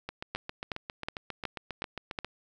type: two click trains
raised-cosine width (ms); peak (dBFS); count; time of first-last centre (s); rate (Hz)
0.3; -20 / -16; 17 / 6; 0.09-2.246 / 0.35-2.188; 7.42 / 2.72
effects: none